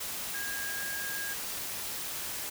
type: tone in noise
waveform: sine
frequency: 1630 Hz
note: G#6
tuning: 33 cents flat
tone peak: -36 dBFS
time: 0.34-1.34 s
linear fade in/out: 10 ms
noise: white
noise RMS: -37 dBFS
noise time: 0-2.5 s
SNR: -2 dB
effects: none